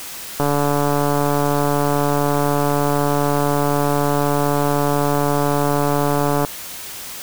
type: click train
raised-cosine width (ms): 1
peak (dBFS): -5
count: 872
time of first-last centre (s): 0.4-6.449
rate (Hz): 144
effects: white hiss -32 dBFS RMS until 7.22 s